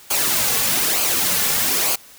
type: noise with flanger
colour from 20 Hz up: white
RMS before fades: -19 dBFS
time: 0.1-1.96 s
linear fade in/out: 10 ms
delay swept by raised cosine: 0.54 to 3.24 ms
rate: 1.1 Hz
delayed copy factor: -0.55
effects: white hiss -45 dBFS RMS until 2.18 s